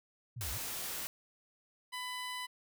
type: linear two-way sweep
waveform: sine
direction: down then up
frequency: 131.2 to 55 to 131.2 Hz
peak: -40 dBFS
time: 0.36-0.58 s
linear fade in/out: 10 ms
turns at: 0.51 s
type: noise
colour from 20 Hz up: white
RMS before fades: -40 dBFS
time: 0.41-1.07 s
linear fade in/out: 0 ms
type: tone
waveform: 15% pulse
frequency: 999 Hz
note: B5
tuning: 20 cents sharp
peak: -32 dBFS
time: 1.92-2.47 s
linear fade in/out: 20 ms
effects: none